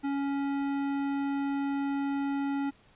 sine tone with tanh clipping, 278.9 Hz, C#4, 11 cents sharp, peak -30 dBFS, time 0.03-2.71 s, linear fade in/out 20 ms, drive 16 dB, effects pink hiss -61 dBFS RMS until 2.95 s + resampled to 8000 Hz

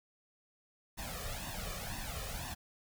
pink noise with flanger, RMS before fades -41 dBFS, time 0.97-2.55 s, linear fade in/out 20 ms, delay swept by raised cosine 1.1 to 1.69 ms, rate 2 Hz, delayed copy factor +0.8, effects none

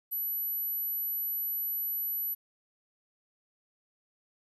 sine tone, 11840 Hz, F#9, in tune, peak -30 dBFS, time 0.11-2.35 s, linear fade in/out 20 ms, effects 11-bit

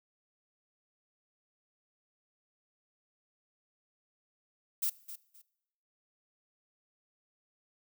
violet noise with echo, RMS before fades -31 dBFS, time 4.82-4.9 s, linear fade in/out 10 ms, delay 260 ms, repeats 2, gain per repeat -13 dB, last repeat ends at 5.42 s, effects noise-tail reverb RT60 0.9 s tail -21 dB re dry

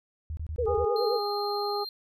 sine tone bursts, 78 Hz, D#2, 5 cents sharp, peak -31 dBFS, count 6, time 0.3-0.846 s, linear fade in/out 0 ms, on 71 ms, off 24 ms
sine tone with vibrato, 463 Hz, A#4, 12 cents flat, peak -25 dBFS, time 0.58-1.19 s, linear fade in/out 10 ms, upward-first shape triangle, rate 9.5 Hz, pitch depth 150 cents each way
harmonic tone, 410 Hz, G#4, 22 cents flat, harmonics 1 / 2 / 3, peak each -30 / -32 / -35 dBFS, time 0.66-1.85 s, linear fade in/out 20 ms
triangle tone, 4186 Hz, C8, in tune, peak -34 dBFS, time 0.96-1.89 s, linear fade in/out 2 ms
effects none

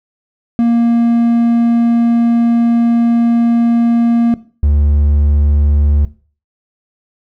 triangle tone pair in turn, 234 / 72.9 Hz, A#3 / D2, +7 / -12 cents, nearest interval octave + minor sixth, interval 2019 cents, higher first, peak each -6 dBFS, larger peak neither, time 0.59-4.34 / 4.63-6.05 s, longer first, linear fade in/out 0 ms, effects noise-tail reverb RT60 0.4 s tail -17 dB re dry

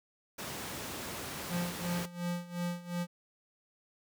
pink high-pass noise, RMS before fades -41 dBFS, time 0.38-2.06 s, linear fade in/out 10 ms, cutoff 110 Hz, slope 12 dB/octave
square tone with tremolo, 174.9 Hz, F3, 3 cents sharp, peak -32 dBFS, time 1.49-3.07 s, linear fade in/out 50 ms, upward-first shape sine, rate 2.8 Hz, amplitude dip 85%
effects none

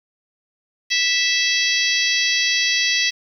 harmonic tone, 657 Hz, E5, 6 cents flat, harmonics 3 / 4 / 5 / 6 / 7 / 8 / 9, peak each -22 / -23 / -24 / -25 / -25 / -26 / -27 dBFS, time 0.9-3.11 s, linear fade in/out 20 ms, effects 8-bit

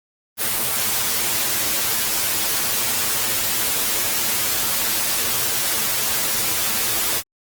white noise with comb filter, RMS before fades -21 dBFS, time 0.37-7.23 s, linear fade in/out 50 ms, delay 8.9 ms, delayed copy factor +0.85, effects Opus 32 kbps

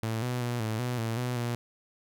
sawtooth tone with pitch steps, 111.9 / 123.9 / 120.8 / 110.1 / 123.4 / 113.6 / 124 / 119.5 Hz, A2 / B2 / B2 / A2 / B2 / A#2 / B2 / A#2, +30 / +6 / -38 / +2 / -1 / -44 / +7 / +43 cents, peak -25 dBFS, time 0.03-1.55 s, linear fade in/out 0 ms, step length 190 ms, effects none

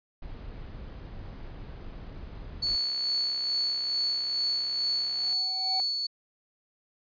brown noise, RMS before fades -41 dBFS, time 0.22-2.76 s, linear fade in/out 5 ms
sine tone with tremolo, 4435 Hz, C#8, in tune, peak -24 dBFS, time 2.62-6.07 s, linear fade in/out 10 ms, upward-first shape sine, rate 2.3 Hz, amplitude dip 35%
click train, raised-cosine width 0.3 ms, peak -31 dBFS, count 174, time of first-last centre 2.67-5.327 s, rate 65.1 Hz
triangle tone with exponential growth, 758 Hz, F#5, 42 cents sharp, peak -29 dBFS, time 4.88-5.8 s, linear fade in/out 0 ms, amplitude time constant 200 ms
effects resampled to 11025 Hz

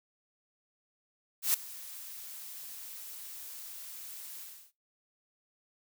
blue noise with ADSR envelope, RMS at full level -25 dBFS, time 1.42-4.72 s, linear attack 120 ms, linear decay 5 ms, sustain -20 dB, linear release 320 ms, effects noise-tail reverb RT60 0.2 s tail -19 dB re dry

